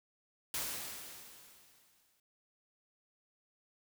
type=noise with exponential decay; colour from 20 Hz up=white; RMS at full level=-36 dBFS; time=0.54-2.2 s; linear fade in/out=2 ms; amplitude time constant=360 ms; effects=none